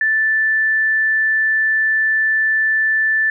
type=tone; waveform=sine; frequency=1760 Hz; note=A6; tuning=in tune; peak=-13 dBFS; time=0.01-3.3 s; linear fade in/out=2 ms; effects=none